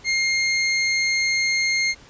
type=tone; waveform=sawtooth; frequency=2127 Hz; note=C7; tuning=28 cents sharp; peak=-15 dBFS; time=0.04-1.95 s; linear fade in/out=50 ms; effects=pink hiss -48 dBFS RMS until 2.09 s + resampled to 16000 Hz